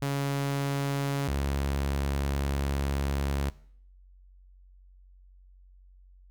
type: tone pair in turn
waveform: sawtooth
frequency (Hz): 139.8 / 69.62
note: C#3 / C#2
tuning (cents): +15 / +8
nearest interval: octave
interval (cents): 1207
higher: first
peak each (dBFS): -23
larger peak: neither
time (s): 0.02-1.28 / 1.28-3.5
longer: second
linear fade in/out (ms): 5
effects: noise-tail reverb RT60 0.6 s tail -20 dB re dry + added 46 Hz sine -52 dBFS peak until 6.3 s